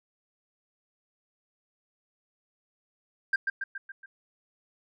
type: tone with echo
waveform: sine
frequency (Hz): 1587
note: G6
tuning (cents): +21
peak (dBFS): -19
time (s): 3.33-3.36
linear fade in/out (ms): 5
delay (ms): 140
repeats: 5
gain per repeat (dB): -5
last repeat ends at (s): 4.06
effects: tanh soft clip ceiling -20 dBFS